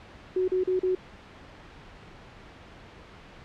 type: tone bursts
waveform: sine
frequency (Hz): 370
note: F#4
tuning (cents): 0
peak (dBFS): -22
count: 4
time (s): 0.36-0.951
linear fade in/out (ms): 5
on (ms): 120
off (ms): 37
effects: pink hiss -48 dBFS RMS until 3.44 s + low-pass 3000 Hz 12 dB/octave